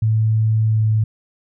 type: tone with pitch glide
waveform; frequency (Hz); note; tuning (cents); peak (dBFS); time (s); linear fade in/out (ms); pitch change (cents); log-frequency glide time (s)
sine; 110 to 109.05; A2 to A2; 0 to -15; -13; 0.02-1.04; 5; -15; 0.67-0.83
effects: none